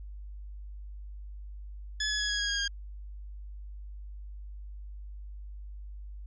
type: tone with pitch steps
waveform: 15% pulse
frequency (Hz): 1709 / 1693.3 / 1677.7 / 1662.3 / 1647 / 1631.8 / 1616.8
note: G#6 / G#6 / G#6 / G#6 / G#6 / G#6 / G#6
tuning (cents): +49 / +33 / +17 / +1 / -15 / -31 / -47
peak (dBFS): -22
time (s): 2-2.679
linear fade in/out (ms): 5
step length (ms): 97
effects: added 50 Hz sine -40 dBFS peak until 6.26 s + resampled to 16000 Hz